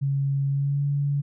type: tone with pitch glide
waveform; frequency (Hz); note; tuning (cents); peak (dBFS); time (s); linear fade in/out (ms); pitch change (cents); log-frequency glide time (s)
sine; 138.59 to 142.4; C#3 to C#3; 0 to +47; -21; 0.01-1.22; 20; +47; 0.48-0.83
effects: none